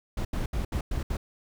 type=noise bursts at uneven times; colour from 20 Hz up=brown; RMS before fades=-29 dBFS; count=6; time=0.17-0.25 / 0.33-0.46 / 0.53-0.65 / 0.72-0.81 / 0.91-1.03 / 1.1-1.17 s; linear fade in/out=5 ms; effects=none